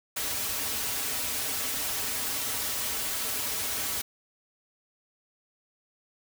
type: noise with comb filter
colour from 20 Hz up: white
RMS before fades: -31 dBFS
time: 0.16-4.02 s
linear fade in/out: 10 ms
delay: 5.7 ms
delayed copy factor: -1
effects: none